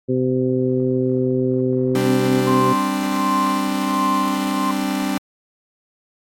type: harmonic tone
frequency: 128.3 Hz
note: C3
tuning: 34 cents flat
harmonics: 1 / 2 / 3 / 4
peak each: -23 / -20 / -20 / -26 dBFS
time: 0.08-2.74 s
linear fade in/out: 20 ms
type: chord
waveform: 45% pulse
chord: G suspended fourth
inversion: none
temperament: just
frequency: 196 / 261.3 / 294 Hz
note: G3 / C4 / D4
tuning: 0 / -2 / +2 cents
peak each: -24 dBFS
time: 1.95-5.18 s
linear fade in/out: 2 ms
type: tone with tremolo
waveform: sine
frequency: 1046.5 Hz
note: C6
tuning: in tune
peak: -17 dBFS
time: 2.47-4.71 s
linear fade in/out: 0 ms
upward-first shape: sine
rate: 1.4 Hz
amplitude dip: 80%
effects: AAC 64 kbps